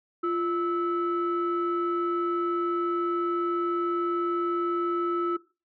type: tone pair together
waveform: sine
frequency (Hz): 346.7 / 1307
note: F4 / E6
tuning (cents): -13 / -15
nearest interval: octave + major seventh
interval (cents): 2298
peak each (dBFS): -25 / -27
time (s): 0.23-5.37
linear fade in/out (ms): 10
effects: noise-tail reverb RT60 0.3 s tail -18 dB re dry + tanh soft clip ceiling -19 dBFS